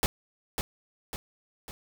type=noise with echo; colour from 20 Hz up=pink; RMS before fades=-24 dBFS; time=0.03-0.06 s; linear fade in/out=0 ms; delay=550 ms; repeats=3; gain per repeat=-6 dB; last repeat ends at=1.71 s; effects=none